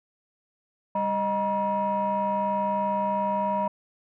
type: tone cluster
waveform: sine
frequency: 199 / 620 / 957 Hz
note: G3 / D#5 / A#5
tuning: +26 / -6 / +45 cents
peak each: -30 / -27 / -24 dBFS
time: 0.95-3.68 s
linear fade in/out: 5 ms
effects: tanh soft clip ceiling -18 dBFS